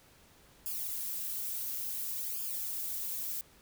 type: noise with flanger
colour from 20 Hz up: violet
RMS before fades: -37 dBFS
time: 0.66-3.41 s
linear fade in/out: 0 ms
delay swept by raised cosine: 0.5 to 4.6 ms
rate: 0.57 Hz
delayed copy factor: -0.9
effects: pink hiss -61 dBFS RMS until 3.61 s